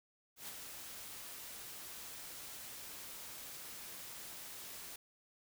white noise with ADSR envelope, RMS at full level -45 dBFS, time 0.36-4.96 s, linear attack 120 ms, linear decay 26 ms, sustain -4 dB, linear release 4 ms, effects none

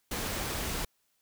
pink noise, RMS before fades -34 dBFS, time 0.11-0.85 s, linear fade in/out 5 ms, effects white hiss -74 dBFS RMS until 1.21 s

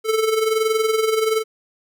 square tone with amplitude modulation, 440 Hz, A4, in tune, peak -15 dBFS, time 0.04-1.44 s, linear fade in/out 50 ms, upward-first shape sine, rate 21.2 Hz, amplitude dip 60%, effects none

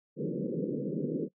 pink band-pass noise, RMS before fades -33 dBFS, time 0.16-1.29 s, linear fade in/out 50 ms, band 140 to 520 Hz, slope 96 dB/octave, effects noise-tail reverb RT60 0.1 s tail -21 dB re dry

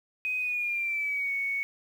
sine tone with pitch glide, 2508 to 2222 Hz, D#7 to C#7, +13 to +4 cents, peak -27 dBFS, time 0.25-1.63 s, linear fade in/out 0 ms, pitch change -209 cents, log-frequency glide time 0.39-1.32 s, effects 9-bit

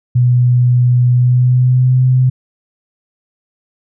sine tone with pitch glide, 123.47 to 128.12 Hz, B2 to C3, 0 to -36 cents, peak -7 dBFS, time 0.15-2.3 s, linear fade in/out 10 ms, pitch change +64 cents, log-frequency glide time 1.12-1.99 s, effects none

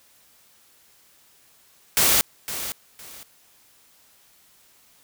white noise with echo, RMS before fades -18 dBFS, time 1.97-2.21 s, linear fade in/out 0 ms, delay 510 ms, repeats 2, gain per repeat -12 dB, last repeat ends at 3.23 s, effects white hiss -57 dBFS RMS until 5.03 s

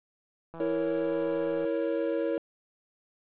click train, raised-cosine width 1 ms, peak -30 dBFS, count 184, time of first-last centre 0.54-1.649 s, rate 165 Hz
triangle chord, A# diminished, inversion second, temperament equal, 329.6 / 466.2 / 554.4 Hz, E4 / A#4 / C#5, 0 / 0 / 0 cents, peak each -29 dBFS, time 0.6-2.38 s, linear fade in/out 2 ms
effects resampled to 8000 Hz + 9-bit

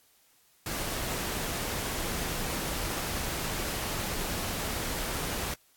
pink noise, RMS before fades -33 dBFS, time 0.66-5.54 s, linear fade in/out 2 ms, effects white hiss -64 dBFS RMS until 5.76 s + AAC 64 kbps

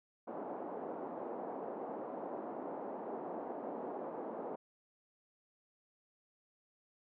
white band-pass noise, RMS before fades -43 dBFS, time 0.27-4.56 s, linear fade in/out 10 ms, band 230 to 800 Hz, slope 24 dB/octave, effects none

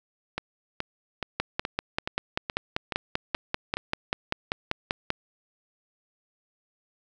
two click trains, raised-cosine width 0.3 ms, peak -13 / -9 dBFS, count 9 / 20, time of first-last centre 0.38-3.77 / 1.4-5.104 s, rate 2.36 / 5.13 Hz, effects none

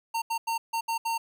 square tone bursts at uneven times, 914 Hz, A#5, 34 cents flat, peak -27 dBFS, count 6, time 0.14-0.22 / 0.3-0.38 / 0.47-0.58 / 0.73-0.81 / 0.88-0.98 / 1.05-1.18 s, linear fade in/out 10 ms, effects none

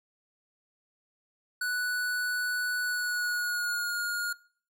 square tone with pitch glide, 1480 to 1427.9 Hz, F#6 to F6, 0 to +38 cents, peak -29 dBFS, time 1.61-4.33 s, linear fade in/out 5 ms, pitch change -62 cents, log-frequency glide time 2.81-3.97 s, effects noise-tail reverb RT60 0.5 s tail -22 dB re dry

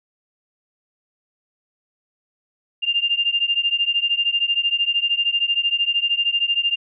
sine beating tone pair, 2794 / 2807 Hz, F7 / F7, 0 / +8 cents, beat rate 13 Hz, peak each -20 / -21 dBFS, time 2.82-6.76 s, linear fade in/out 20 ms, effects none

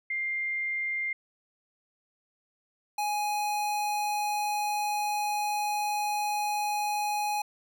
sine / square tone pair in turn, 2100 / 833.4 Hz, C7 / G#5, +6 / +6 cents, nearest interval octave + major third, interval 1600 cents, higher first, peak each -28 dBFS, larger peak neither, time 0.1-1.13 / 2.98-7.42 s, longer second, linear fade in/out 5 ms, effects none

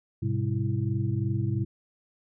sine tone cluster, 104.7 / 127.6 / 199.6 / 330.3 Hz, G#2 / C3 / G3 / E4, +15 / -43 / +32 / +4 cents, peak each -28 / -28 / -35 / -35 dBFS, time 0.22-1.65 s, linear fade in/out 10 ms, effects none

